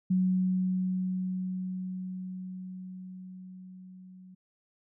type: tone with level ramp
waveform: sine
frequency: 185 Hz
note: F#3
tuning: in tune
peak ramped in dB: -22 to -48 dBFS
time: 0.1-4.35 s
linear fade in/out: 10 ms
effects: none